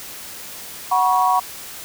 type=chord; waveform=sine; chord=F# suspended fourth; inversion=none; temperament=equal with one note detuned; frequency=740 / 965.2 / 1108.7 Hz; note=F#5 / B5 / C#6; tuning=0 / -40 / 0 cents; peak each=-18 / -18 / -19 dBFS; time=0.91-1.4 s; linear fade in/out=10 ms; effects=white hiss -35 dBFS RMS until 1.84 s